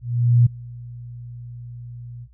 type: tone with ADSR envelope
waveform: sine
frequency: 120 Hz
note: B2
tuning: 49 cents flat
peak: -9 dBFS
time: 0.01-2.28 s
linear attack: 450 ms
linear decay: 9 ms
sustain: -24 dB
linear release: 53 ms
effects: added 60 Hz sine -48 dBFS peak until 2.33 s